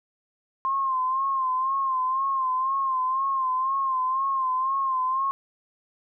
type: tone with vibrato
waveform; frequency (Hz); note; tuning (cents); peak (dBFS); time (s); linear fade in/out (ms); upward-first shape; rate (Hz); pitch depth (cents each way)
sine; 1056; C6; +16; -22; 0.65-5.31; 0; sine; 2; 58
effects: none